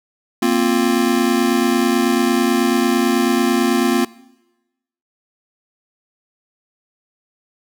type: chord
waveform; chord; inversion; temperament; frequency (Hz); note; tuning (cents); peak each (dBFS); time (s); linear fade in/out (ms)
square; Bb suspended second; none; just; 233.1 / 262.2 / 349.6; Bb3 / C4 / F4; 0 / +4 / +2; -19; 0.42-4.05; 5
effects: noise-tail reverb RT60 1.0 s tail -21 dB re dry